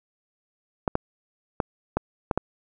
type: clicks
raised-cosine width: 1 ms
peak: -8 dBFS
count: 6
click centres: 0.878 / 0.954 / 1.602 / 1.97 / 2.312 / 2.376 s
effects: none